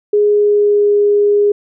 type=tone with pitch glide; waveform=sine; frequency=415.3 to 411 Hz; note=G#4 to G#4; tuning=0 to -18 cents; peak=-8 dBFS; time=0.13-1.52 s; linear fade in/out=5 ms; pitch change=-18 cents; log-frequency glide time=0.26-0.95 s; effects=none